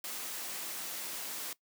white noise, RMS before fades -40 dBFS, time 0.04-1.53 s, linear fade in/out 2 ms, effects noise-tail reverb RT60 0.1 s tail -19 dB re dry + high-pass 200 Hz 12 dB/octave

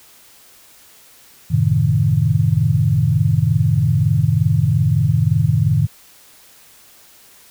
sine chord, F# diminished seventh, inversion none, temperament equal with one note detuned, 92.5 / 110 / 132.26 / 155.56 Hz, F#2 / A2 / C3 / Eb3, 0 / 0 / +19 / 0 cents, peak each -21 / -17 / -18 / -17 dBFS, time 1.5-5.87 s, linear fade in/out 20 ms, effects white hiss -47 dBFS RMS until 7.5 s

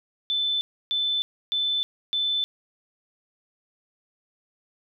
sine tone bursts, 3520 Hz, A7, in tune, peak -22 dBFS, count 4, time 0.3-2.44 s, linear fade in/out 0 ms, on 310 ms, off 300 ms, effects none

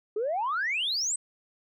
sine exponential sweep, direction up, 403.8 to 8372 Hz, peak -25 dBFS, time 0.16-1.16 s, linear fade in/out 5 ms, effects tanh soft clip ceiling -22 dBFS

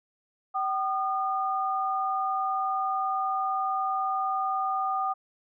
sine tone pair together, 767.3 / 1218 Hz, G5 / D#6, -37 / -37 cents, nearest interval minor sixth, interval 800 cents, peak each -28 dBFS, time 0.54-5.14 s, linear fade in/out 20 ms, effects none

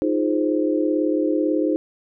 sine chord, F minor seventh, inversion third, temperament equal, 311.1 / 349.2 / 415.3 / 523.3 Hz, Eb4 / F4 / Ab4 / C5, 0 / 0 / 0 / 0 cents, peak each -20 / -25 / -26 / -25 dBFS, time 0.02-1.76 s, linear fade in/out 0 ms, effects none

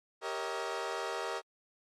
20% pulse chord, Eb dominant seventh, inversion first, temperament equal with one note detuned, 392 / 466.2 / 554.4 / 638.6 Hz, G4 / Bb4 / Db5 / Eb5, 0 / 0 / 0 / +45 cents, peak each -35 / -34 / -38 / -35 dBFS, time 0.21-1.42 s, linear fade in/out 50 ms, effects low-pass 7000 Hz 12 dB/octave + MP3 64 kbps

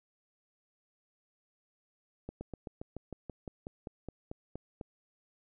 slowing click train, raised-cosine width 2 ms, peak -27 dBFS, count 15, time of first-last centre 2.29-4.812 s, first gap 120 ms, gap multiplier 1.06, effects none

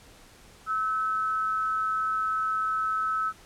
sine tone pair together, 1300 / 1502.8 Hz, E6 / F#6, -24 / +26 cents, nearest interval minor third, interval 250 cents, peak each -25 / -35 dBFS, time 0.66-3.33 s, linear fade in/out 50 ms, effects pink hiss -53 dBFS RMS until 3.45 s + low-pass 11000 Hz 12 dB/octave

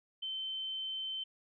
sine tone, 3086 Hz, G7, 28 cents flat, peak -36 dBFS, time 0.22-1.24 s, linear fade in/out 10 ms, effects none

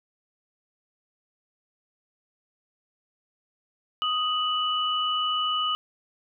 sine tone pair together, 1246.8 / 2960 Hz, D#6 / F#7, +3 / 0 cents, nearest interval octave + minor third, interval 1497 cents, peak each -26 dBFS, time 4.02-5.75 s, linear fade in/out 0 ms, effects none

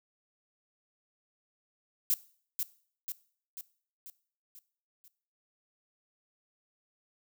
violet noise with echo, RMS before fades -27 dBFS, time 2.1-2.14 s, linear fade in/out 0 ms, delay 490 ms, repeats 6, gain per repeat -5 dB, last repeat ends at 5.08 s, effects noise-tail reverb RT60 0.5 s tail -19 dB re dry

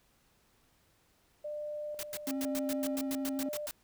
sine tone with tremolo, 597 Hz, D5, 28 cents sharp, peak -36 dBFS, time 1.44-3.67 s, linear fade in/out 10 ms, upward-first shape square, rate 0.99 Hz, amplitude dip 50%
white noise bursts, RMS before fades -39 dBFS, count 13, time 1.99-3.71 s, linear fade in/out 0 ms, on 40 ms, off 100 ms
triangle tone with vibrato, 270 Hz, C#4, 45 cents flat, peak -31 dBFS, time 2.27-3.49 s, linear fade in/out 5 ms, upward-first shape sine, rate 12 Hz, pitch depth 11 cents each way
effects pink hiss -69 dBFS RMS until 3.83 s

